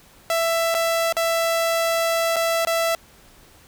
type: tone with dropouts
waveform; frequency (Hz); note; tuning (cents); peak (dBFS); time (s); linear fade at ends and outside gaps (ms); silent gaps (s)
sawtooth; 664; E5; +12; -15; 0.3-2.95; 1; 0.743-0.748 / 1.125-1.167 / 2.36-2.365 / 2.65-2.671
effects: pink hiss -51 dBFS RMS until 3.67 s